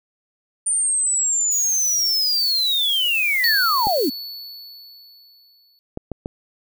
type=linear sweep; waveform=sine; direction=down; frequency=9110 to 232.3 Hz; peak=-17 dBFS; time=0.66-4.1 s; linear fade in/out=10 ms
type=noise; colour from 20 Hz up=violet; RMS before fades=-31 dBFS; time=1.51-4.1 s; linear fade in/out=10 ms
type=tone with exponential decay; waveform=square; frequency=4438 Hz; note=C#8; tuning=1 cent sharp; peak=-17 dBFS; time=3.44-5.79 s; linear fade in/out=0 ms; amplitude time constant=510 ms
type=clicks; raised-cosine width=2 ms; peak=-14 dBFS; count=4; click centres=3.87 / 5.974 / 6.117 / 6.259 s
effects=none